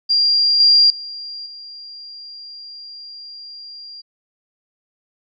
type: tone with level steps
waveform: sine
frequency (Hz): 4776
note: D8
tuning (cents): +28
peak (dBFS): -12 / -8 / -28 / -33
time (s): 0.09-4.02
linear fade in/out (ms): 20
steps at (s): 0.6 / 0.9 / 1.46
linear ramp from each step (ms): 2
effects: none